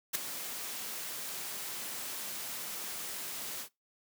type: noise with ADSR envelope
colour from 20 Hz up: white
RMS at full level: -28 dBFS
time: 0.13-3.69 s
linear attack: 22 ms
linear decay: 6 ms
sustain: -12 dB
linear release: 85 ms
effects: noise-tail reverb RT60 0.2 s tail -22 dB re dry + high-pass 150 Hz 12 dB/octave